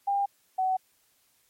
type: tone pair in turn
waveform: sine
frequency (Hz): 800 / 751.4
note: G5 / F#5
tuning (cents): +35 / +26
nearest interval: minor second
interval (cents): 109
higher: first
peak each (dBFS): -23 / -23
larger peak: neither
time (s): 0.07-0.26 / 0.58-0.77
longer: neither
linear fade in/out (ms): 10
effects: white hiss -67 dBFS RMS until 1.49 s + MP3 64 kbps